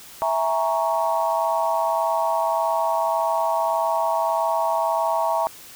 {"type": "chord", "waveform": "sine", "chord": "A# half-diminished seventh", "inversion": "second", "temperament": "equal", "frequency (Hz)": [659.3, 830.6, 932.3, 1108.7], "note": ["E5", "G#5", "A#5", "C#6"], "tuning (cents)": [0, 0, 0, 0], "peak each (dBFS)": [-23, -27, -23, -28], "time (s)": [0.22, 5.47], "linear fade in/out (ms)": 0, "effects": ["white hiss -43 dBFS RMS until 5.75 s"]}